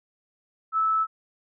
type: tone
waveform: sine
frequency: 1308 Hz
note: E6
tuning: 14 cents flat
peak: -20 dBFS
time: 0.72-1.07 s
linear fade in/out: 50 ms
effects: none